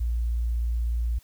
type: tone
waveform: sine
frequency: 58.27 Hz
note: A#1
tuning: in tune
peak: -23 dBFS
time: 0-1.19 s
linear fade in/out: 10 ms
effects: white hiss -59 dBFS RMS until 1.23 s